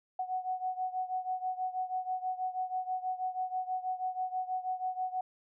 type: beating tone pair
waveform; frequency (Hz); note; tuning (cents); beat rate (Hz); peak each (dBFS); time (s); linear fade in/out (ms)
sine; 740 / 746.2; F#5 / F#5; 0 / +14; 6.2; -34 / -37; 0.19-5.21; 5
effects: none